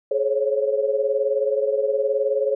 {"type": "tone cluster", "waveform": "sine", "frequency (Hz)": [424.6, 539, 558], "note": ["G#4", "C#5", "C#5"], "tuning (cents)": [38, -49, 11], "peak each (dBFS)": -23, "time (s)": [0.11, 2.55], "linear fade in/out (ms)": 5, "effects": []}